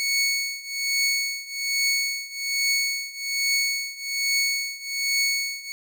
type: tone with tremolo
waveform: 20% pulse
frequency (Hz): 2217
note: C#7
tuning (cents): 0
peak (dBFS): -14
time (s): 0-5.72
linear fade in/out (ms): 0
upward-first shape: triangle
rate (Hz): 1.2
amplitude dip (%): 90
effects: none